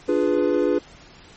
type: chord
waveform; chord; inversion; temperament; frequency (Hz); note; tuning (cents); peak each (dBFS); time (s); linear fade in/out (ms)
triangle; D diminished seventh; none; equal with one note detuned; 293.7 / 349.2 / 415.3 / 497; D4 / F4 / Ab4 / Cb5; 0 / 0 / 0 / +11; -21; 0.08-0.79; 10
effects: pink hiss -47 dBFS RMS until 1.36 s + MP3 32 kbps